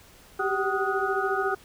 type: tone cluster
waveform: sine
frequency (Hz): 383.6 / 397.5 / 760 / 1246 / 1461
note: G4 / G4 / F#5 / D#6 / F#6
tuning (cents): -37 / +24 / +46 / +2 / -22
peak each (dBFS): -30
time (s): 0.39-1.55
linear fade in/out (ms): 10
effects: pink hiss -53 dBFS RMS until 1.64 s